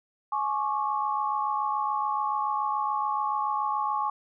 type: tone cluster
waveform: sine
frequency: 846 / 1096 / 1163 Hz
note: G#5 / C#6 / D6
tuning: +32 / -20 / -17 cents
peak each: -29 / -28 / -33 dBFS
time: 0.32-4.1 s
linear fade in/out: 5 ms
effects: none